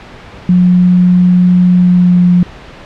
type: tone with pitch glide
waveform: sine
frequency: 179.7 to 177.43 Hz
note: F3 to F3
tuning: +50 to +28 cents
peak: -4 dBFS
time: 0.49-2.43 s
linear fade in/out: 2 ms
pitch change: -22 cents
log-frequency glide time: 1.75-2.31 s
effects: pink hiss -32 dBFS RMS until 2.85 s + low-pass 3000 Hz 12 dB/octave